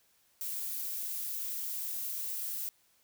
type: noise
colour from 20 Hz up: violet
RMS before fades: -37 dBFS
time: 0.41-2.69 s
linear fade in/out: 0 ms
effects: white hiss -69 dBFS RMS until 3.03 s